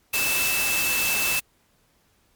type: tone in noise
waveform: sine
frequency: 2637 Hz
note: E7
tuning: in tune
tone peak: -24 dBFS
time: 0.13-1.4 s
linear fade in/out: 10 ms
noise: white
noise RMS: -25 dBFS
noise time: 0.13-1.4 s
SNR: -2 dB
effects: pink hiss -64 dBFS RMS until 2.35 s + MP3 96 kbps